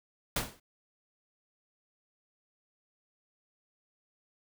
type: noise with exponential decay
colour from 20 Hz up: pink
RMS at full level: -27 dBFS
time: 0.36-0.6 s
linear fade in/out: 5 ms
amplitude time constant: 52 ms
effects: none